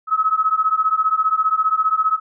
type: beating tone pair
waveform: sine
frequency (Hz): 1277 / 1292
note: D#6 / E6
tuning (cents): +45 / -35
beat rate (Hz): 15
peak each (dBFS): -18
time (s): 0.07-2.2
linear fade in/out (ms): 50
effects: none